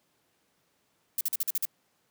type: noise bursts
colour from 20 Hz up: violet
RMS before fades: -28 dBFS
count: 7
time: 1.18-1.653 s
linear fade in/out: 2 ms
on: 29 ms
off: 45 ms
effects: pink hiss -71 dBFS RMS until 2.1 s + high-pass 150 Hz 12 dB/octave